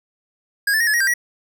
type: tone with pitch steps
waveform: square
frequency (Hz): 1640 / 1756 / 1869 / 1713 / 1888 / 1584 / 1921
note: G#6 / A6 / A#6 / A6 / A#6 / G6 / B6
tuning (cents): -22 / -4 / +4 / -47 / +22 / +18 / -48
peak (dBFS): -16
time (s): 0.67-1.139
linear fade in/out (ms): 5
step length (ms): 67
effects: none